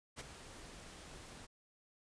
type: noise with ADSR envelope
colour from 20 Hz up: pink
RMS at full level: -43 dBFS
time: 0.16-1.47 s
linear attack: 43 ms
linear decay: 14 ms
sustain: -10 dB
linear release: 23 ms
effects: resampled to 22050 Hz